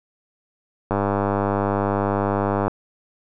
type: click train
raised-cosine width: 1 ms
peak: -7 dBFS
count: 178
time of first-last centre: 0.91-2.68 s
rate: 100 Hz
effects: none